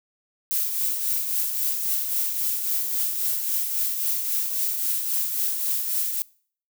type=noise with tremolo; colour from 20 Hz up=violet; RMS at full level=-23 dBFS; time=0.51-6.22 s; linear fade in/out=0 ms; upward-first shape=triangle; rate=3.7 Hz; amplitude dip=50%; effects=noise-tail reverb RT60 0.5 s tail -23 dB re dry